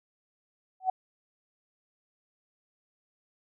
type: tone with exponential growth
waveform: sine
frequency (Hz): 751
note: F#5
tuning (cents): +26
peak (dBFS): -19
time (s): 0.8-0.9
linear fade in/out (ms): 5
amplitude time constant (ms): 21
effects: none